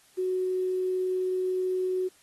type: tone with quantisation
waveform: sine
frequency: 370 Hz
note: F#4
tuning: in tune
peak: -25 dBFS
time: 0.17-2.09 s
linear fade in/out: 20 ms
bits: 9
effects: white hiss -60 dBFS RMS until 2.22 s + AAC 32 kbps